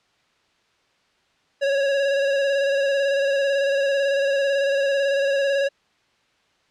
square tone with vibrato, 554.4 Hz, C#5, in tune, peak -19 dBFS, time 1.61-5.69 s, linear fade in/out 20 ms, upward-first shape square, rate 18 Hz, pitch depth 24 cents each way, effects white hiss -63 dBFS RMS until 6.7 s + low-pass 4000 Hz 12 dB/octave

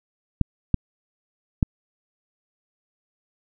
clicks, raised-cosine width 5 ms, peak -5 dBFS, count 3, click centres 0.413 / 0.743 / 1.628 s, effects none

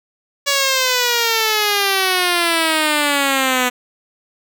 5% pulse exponential sweep, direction down, 567 to 246.9 Hz, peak -3 dBFS, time 0.46-3.7 s, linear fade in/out 20 ms, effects none

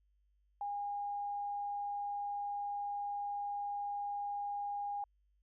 sine tone, 814 Hz, G#5, 35 cents flat, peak -36 dBFS, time 0.61-5.04 s, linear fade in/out 2 ms, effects added 50 Hz sine -70 dBFS peak until 5.42 s

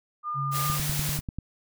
sine tone, 1210 Hz, D#6, 49 cents flat, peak -28 dBFS, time 0.23-0.79 s, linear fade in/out 50 ms
sine tone with pitch glide, 138.59 to 146.66 Hz, C#3 to D3, 0 to -2 cents, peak -29 dBFS, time 0.34-1.21 s, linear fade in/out 50 ms, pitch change +98 cents, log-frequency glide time 0.62-0.68 s
white noise, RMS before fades -31 dBFS, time 0.51-1.21 s, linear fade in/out 50 ms
click train, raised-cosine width 5 ms, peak -20 dBFS, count 8, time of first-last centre 0.7-1.386 s, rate 10.2 Hz
effects none

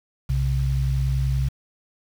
sine tone pair together, 62.24 / 132.8 Hz, B1 / C3, +14 / +26 cents, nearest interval octave + minor second, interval 1312 cents, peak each -22 dBFS, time 0.29-1.49 s, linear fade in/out 10 ms, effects 7-bit

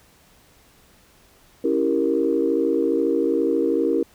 sine chord, C# diminished seventh, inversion none, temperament equal, 277.2 / 329.6 / 392 / 466.2 Hz, C#4 / E4 / G4 / Bb4, 0 / 0 / 0 / 0 cents, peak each -24 / -22 / -24 / -22 dBFS, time 1.64-4.03 s, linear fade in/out 5 ms, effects tanh soft clip ceiling -7 dBFS + pink hiss -55 dBFS RMS until 4.14 s

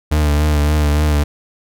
40% pulse tone with vibrato, 74.7 Hz, D2, 30 cents sharp, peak -11 dBFS, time 0.11-1.24 s, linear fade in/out 10 ms, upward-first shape triangle, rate 3.5 Hz, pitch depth 42 cents each way, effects none

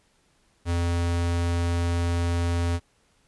square tone, 85.9 Hz, F2, 28 cents flat, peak -23 dBFS, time 0.65-2.8 s, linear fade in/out 50 ms, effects pink hiss -65 dBFS RMS until 3.27 s + resampled to 24000 Hz

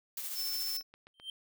blue noise with tremolo, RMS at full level -38 dBFS, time 0.17-0.77 s, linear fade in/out 2 ms, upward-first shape sine, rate 14 Hz, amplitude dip 35%
square tone, 5310 Hz, E8, 12 cents sharp, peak -35 dBFS, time 0.34-0.83 s, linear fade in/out 50 ms
click train, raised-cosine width 0.3 ms, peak -37 dBFS, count 4, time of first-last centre 0.81-1.199 s, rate 7.71 Hz
triangle tone with exponential growth, 3136 Hz, G7, in tune, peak -34 dBFS, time 1.14-1.3 s, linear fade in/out 2 ms, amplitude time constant 33 ms
effects none

